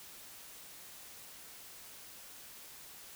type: silence
effects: white hiss -52 dBFS RMS until 3.15 s